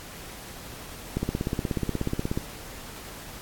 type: click train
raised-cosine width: 3 ms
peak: -13 dBFS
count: 21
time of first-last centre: 1.17-2.375 s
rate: 16.6 Hz
effects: pink hiss -42 dBFS RMS until 3.41 s + AAC 64 kbps